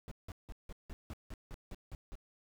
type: noise bursts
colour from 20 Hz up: brown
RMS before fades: -44 dBFS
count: 11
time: 0.08-2.154 s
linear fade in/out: 0 ms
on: 34 ms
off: 170 ms
effects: none